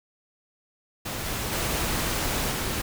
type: noise with level steps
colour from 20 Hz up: pink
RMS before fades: -32 / -30 / -27 / -29 dBFS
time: 1.05-2.82 s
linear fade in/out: 10 ms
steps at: 1.25 / 1.52 / 2.51 s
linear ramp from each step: 10 ms
effects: none